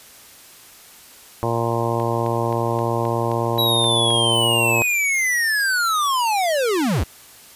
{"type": "harmonic tone", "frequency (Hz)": 116.54, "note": "A#2", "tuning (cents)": 0, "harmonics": [1, 2, 3, 4, 5, 6, 7, 8, 9], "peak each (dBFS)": [-24, -30, -26, -27, -27, -30, -30, -28, -29], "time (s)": [1.43, 4.82], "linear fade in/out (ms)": 0}
{"type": "click train", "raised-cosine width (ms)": 0.3, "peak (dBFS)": -21, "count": 9, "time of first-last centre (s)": [2, 4.105], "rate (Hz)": 3.8}
{"type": "linear sweep", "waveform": "square", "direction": "down", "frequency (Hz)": [3900, 51.91], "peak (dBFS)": -18, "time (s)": [3.58, 7.04], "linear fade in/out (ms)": 10}
{"effects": ["white hiss -45 dBFS RMS until 7.55 s", "resampled to 32000 Hz"]}